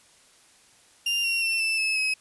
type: tone with pitch steps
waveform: 35% pulse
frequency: 2794 / 2744 / 2696 / 2648 / 2601 / 2555 Hz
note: F7 / F7 / E7 / E7 / E7 / D#7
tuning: 0 / -31 / +38 / +7 / -24 / +45 cents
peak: -21 dBFS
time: 1.06-2.14 s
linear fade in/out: 5 ms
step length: 180 ms
effects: white hiss -57 dBFS RMS until 2.2 s + resampled to 24000 Hz